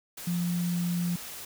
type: tone in noise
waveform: sine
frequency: 174.61 Hz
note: F3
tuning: in tune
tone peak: -26 dBFS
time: 0.27-1.16 s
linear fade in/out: 5 ms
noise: white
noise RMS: -41 dBFS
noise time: 0.17-1.45 s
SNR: +12 dB
effects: none